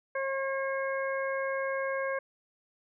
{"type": "harmonic tone", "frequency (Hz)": 540, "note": "C#5", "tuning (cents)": -45, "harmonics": [1, 2, 3, 4], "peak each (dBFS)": [-31, -37, -36, -41], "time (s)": [0.15, 2.19], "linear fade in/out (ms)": 5, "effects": []}